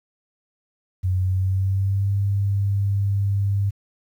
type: tone with pitch glide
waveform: sine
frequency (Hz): 92.5 to 99.71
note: F#2 to G2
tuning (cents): 0 to +30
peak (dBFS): -18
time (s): 1.03-3.71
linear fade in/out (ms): 20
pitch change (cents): +130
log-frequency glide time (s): 1.18-2.14
effects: 9-bit